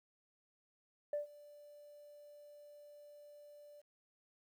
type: tone with ADSR envelope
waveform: sine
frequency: 587.3 Hz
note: D5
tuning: in tune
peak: -32 dBFS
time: 1.13-3.82 s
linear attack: 3 ms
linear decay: 130 ms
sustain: -23 dB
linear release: 23 ms
effects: tanh soft clip ceiling -31 dBFS + 12-bit